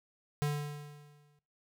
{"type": "tone with exponential decay", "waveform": "square", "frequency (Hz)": 146.9, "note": "D3", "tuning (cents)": 1, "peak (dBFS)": -28, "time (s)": [0.42, 1.39], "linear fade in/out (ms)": 0, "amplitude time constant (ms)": 210, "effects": ["noise-tail reverb RT60 0.3 s tail -21 dB re dry"]}